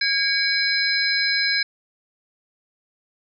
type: tone cluster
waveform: sine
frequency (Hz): 1635 / 2253 / 4093 / 5060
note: G#6 / C#7 / C8 / D#8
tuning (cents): -28 / +28 / -39 / +28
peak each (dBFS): -24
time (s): 0.01-1.63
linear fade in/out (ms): 5
effects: none